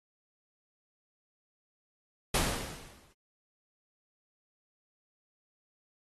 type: noise with exponential decay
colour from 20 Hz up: pink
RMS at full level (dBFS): -26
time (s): 2.34-3.13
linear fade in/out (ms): 5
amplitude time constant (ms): 170
effects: AAC 32 kbps